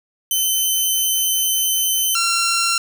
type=tone pair in turn; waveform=10% pulse; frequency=3061 / 1366.4 Hz; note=G7 / F6; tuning=-42 / -38 cents; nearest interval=octave + major second; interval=1396 cents; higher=first; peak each=-8 dBFS; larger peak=neither; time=0.31-2.15 / 2.15-2.78 s; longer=first; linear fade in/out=2 ms; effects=none